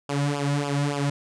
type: tone with flanger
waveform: sawtooth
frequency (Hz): 143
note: D3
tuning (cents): -46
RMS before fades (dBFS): -25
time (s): 0.09-1.1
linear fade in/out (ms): 5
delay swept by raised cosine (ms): 0.49 to 2.59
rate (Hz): 3.5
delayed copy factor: -0.85
effects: resampled to 22050 Hz